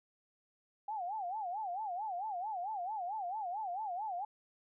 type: tone with vibrato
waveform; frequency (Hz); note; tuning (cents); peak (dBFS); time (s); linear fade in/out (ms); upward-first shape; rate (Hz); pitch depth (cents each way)
sine; 784; G5; 0; -36; 0.88-4.25; 5; sine; 4.5; 210
effects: none